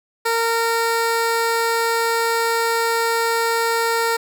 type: tone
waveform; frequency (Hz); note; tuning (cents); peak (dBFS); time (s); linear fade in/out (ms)
15% pulse; 459.9; A#4; -23; -11; 0.25-4.17; 10
effects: none